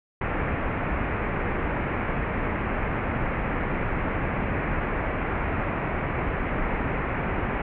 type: low-pass noise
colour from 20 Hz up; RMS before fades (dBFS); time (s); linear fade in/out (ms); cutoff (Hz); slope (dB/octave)
pink; -27; 0.21-7.62; 5; 2400; 48
effects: none